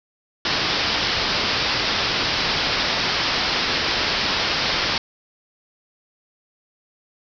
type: low-pass noise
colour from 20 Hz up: white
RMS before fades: -22 dBFS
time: 0.45-4.98 s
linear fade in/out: 2 ms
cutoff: 5400 Hz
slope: 96 dB/octave
effects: none